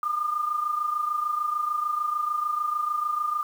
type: tone pair together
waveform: sine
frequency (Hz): 1204 / 1230.7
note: D6 / D#6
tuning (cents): +43 / -19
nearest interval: unison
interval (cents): 38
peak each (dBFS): -25 / -31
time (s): 0.03-3.43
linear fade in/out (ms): 2
effects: 8-bit